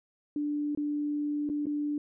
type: tone with dropouts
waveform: sine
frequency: 294.2 Hz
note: D4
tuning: 3 cents sharp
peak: -28 dBFS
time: 0.36-1.98 s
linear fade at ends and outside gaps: 2 ms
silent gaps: 0.75-0.774 / 1.491-1.498 / 1.657-1.667 s
effects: none